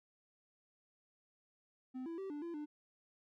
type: tone with pitch steps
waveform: triangle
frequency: 256.8 / 332.9 / 386.5 / 293.6 / 339.5 / 298 Hz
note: C4 / E4 / G4 / D4 / F4 / D4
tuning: -32 / +17 / -24 / 0 / -49 / +25 cents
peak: -39 dBFS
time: 1.94-2.66 s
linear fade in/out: 20 ms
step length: 120 ms
effects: none